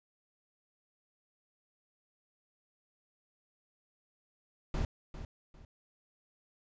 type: noise with echo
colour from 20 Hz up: brown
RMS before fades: -32 dBFS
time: 4.74-4.85 s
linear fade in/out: 2 ms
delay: 400 ms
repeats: 2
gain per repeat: -11 dB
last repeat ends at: 5.65 s
effects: resampled to 16000 Hz